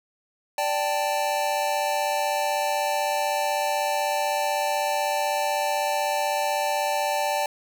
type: chord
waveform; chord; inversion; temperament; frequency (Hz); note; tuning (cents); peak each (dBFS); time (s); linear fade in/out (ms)
square; D suspended fourth; none; equal; 587.3 / 784 / 880; D5 / G5 / A5; 0 / 0 / 0; -28; 0.58-7.46; 2
effects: none